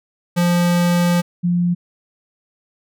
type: tone pair in turn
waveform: square / sine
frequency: 174.61 / 175.3 Hz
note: F3 / F3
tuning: 0 / +7 cents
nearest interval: unison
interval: 7 cents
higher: second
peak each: -14 dBFS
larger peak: neither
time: 0.36-1.22 / 1.43-1.75 s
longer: first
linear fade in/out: 20 ms
effects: none